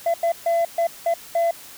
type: tone bursts at uneven times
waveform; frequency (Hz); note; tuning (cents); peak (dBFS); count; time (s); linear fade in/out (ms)
sine; 675; E5; +41; -14; 6; 0.06-0.14 / 0.23-0.32 / 0.46-0.65 / 0.78-0.87 / 1.06-1.14 / 1.35-1.51; 5
effects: tanh soft clip ceiling -16 dBFS + white hiss -42 dBFS RMS until 1.77 s